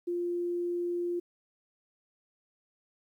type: tone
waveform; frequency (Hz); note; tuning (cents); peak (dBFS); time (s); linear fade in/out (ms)
sine; 349.3; F4; 0; -29; 0.07-1.2; 10
effects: 11-bit